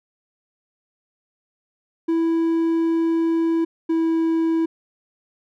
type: tone pair in turn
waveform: triangle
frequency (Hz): 329.6 / 326.9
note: E4 / E4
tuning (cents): 0 / -14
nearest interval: unison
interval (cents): 14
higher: first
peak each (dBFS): -15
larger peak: neither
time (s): 2.08-3.65 / 3.89-4.66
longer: first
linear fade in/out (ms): 10
effects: none

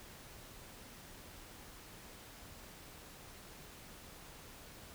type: silence
effects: pink hiss -54 dBFS RMS until 4.94 s

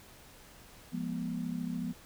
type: chord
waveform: sine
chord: F diminished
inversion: none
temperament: equal with one note detuned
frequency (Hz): 174.61 / 207.7 / 242.3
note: F3 / Ab3 / Cb4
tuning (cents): 0 / 0 / -33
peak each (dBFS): -37 / -40 / -36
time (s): 0.92-1.93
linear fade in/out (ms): 20
effects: pink hiss -55 dBFS RMS until 2.05 s

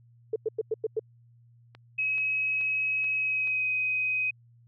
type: tone bursts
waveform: sine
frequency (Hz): 440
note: A4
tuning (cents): 0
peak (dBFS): -24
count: 6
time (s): 0.33-0.995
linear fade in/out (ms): 5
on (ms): 30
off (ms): 97
type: click train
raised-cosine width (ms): 0.3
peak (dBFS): -32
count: 5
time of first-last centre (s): 1.75-3.474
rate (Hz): 2.32
type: tone with pitch glide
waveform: sine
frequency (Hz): 2553 to 2516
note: D#7 to D#7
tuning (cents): +44 to +19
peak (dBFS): -25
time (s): 1.98-4.31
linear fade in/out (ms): 10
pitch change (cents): -25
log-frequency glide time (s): 3.17-3.68
effects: added 118 Hz sine -55 dBFS peak until 4.67 s

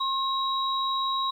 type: tone pair together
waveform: sine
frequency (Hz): 1071 / 3837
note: C6 / A#7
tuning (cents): +40 / +49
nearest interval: octave + minor seventh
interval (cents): 2209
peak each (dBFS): -26 / -29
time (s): 0-1.31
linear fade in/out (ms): 10
effects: 10-bit

